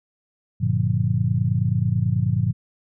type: chord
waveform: sine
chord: G minor seventh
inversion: none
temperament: just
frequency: 98 / 117.6 / 147 / 176.4 Hz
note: G2 / Bb2 / D3 / F3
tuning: 0 / +16 / +2 / +18 cents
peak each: -24 / -21 / -25 / -26 dBFS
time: 0.6-2.53 s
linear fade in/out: 20 ms
effects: none